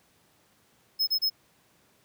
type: tone bursts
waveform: square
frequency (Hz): 5170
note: E8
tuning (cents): -34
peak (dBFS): -23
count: 3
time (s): 0.99-1.3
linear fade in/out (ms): 20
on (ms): 84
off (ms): 29
effects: pink hiss -64 dBFS RMS until 2.04 s + high-pass 100 Hz 12 dB/octave